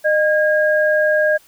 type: tone pair together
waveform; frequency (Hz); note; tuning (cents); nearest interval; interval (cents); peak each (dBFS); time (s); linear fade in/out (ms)
sine; 611.9 / 1630; D#5 / G#6; -29 / -33; octave + perfect fourth; 1696; -14 / -17; 0.04-1.38; 20
effects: white hiss -51 dBFS RMS until 1.47 s